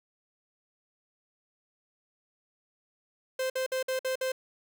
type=tone bursts; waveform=45% pulse; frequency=520 Hz; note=C5; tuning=11 cents flat; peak=-28 dBFS; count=6; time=3.39-4.32 s; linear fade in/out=5 ms; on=110 ms; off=54 ms; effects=none